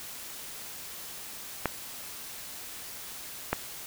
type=clicks; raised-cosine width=0.5 ms; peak=-10 dBFS; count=2; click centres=1.657 / 3.53 s; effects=white hiss -42 dBFS RMS until 3.86 s